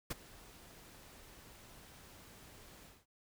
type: noise with ADSR envelope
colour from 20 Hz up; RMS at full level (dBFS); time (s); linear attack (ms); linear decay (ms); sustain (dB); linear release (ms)
pink; -37; 0.1-3.06; 11; 22; -20; 210
effects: none